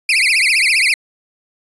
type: tone with vibrato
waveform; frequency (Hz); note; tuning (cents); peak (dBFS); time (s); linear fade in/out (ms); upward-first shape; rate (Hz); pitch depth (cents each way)
35% pulse; 2334; D7; -11; -9; 0.09-0.94; 2; triangle; 15; 280
effects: resampled to 24000 Hz